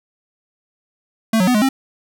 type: tone with pitch steps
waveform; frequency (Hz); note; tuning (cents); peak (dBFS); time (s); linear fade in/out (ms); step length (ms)
square; 223.4 / 183.7 / 249.6 / 210.5 / 267.3; A3 / F#3 / B3 / G#3 / C4; +27 / -12 / +19 / +24 / +37; -13; 1.33-1.69; 5; 72
effects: none